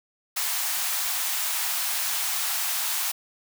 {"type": "high-pass noise", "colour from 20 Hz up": "white", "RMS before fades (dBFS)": -27, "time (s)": [0.36, 3.12], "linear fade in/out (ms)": 10, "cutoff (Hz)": 680, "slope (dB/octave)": 48, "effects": []}